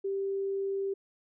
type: tone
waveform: sine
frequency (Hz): 392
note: G4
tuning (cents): 0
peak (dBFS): -29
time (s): 0.04-0.94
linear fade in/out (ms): 10
effects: none